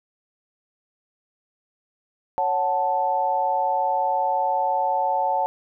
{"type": "chord", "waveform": "sine", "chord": "F# minor", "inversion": "second", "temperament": "equal", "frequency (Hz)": [554.4, 740, 880], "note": ["C#5", "F#5", "A5"], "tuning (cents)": [0, 0, 0], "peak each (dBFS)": [-27, -24, -22], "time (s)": [2.38, 5.46], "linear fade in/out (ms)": 0, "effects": []}